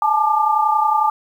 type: tone cluster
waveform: sine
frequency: 849 / 880 / 1196 Hz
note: G#5 / A5 / D6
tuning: +38 / 0 / +31 cents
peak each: -18 dBFS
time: 0.02-1.1 s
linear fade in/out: 2 ms
effects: 8-bit